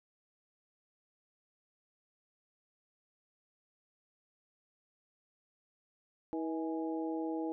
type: harmonic tone with a mistuned harmonic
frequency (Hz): 160.8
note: E3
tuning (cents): -43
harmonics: 2 / 3 / 4 / 5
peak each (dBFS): -35 / -41 / -46 / -44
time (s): 6.33-7.52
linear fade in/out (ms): 0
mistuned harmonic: 5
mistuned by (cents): +54
effects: none